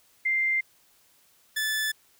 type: tone pair in turn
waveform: sine / sawtooth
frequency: 2093 / 1742.3 Hz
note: C7 / A6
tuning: 0 / -17 cents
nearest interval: minor third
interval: 317 cents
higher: first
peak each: -22 dBFS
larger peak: neither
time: 0.25-0.61 / 1.56-1.92 s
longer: neither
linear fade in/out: 10 ms
effects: white hiss -62 dBFS RMS until 2.19 s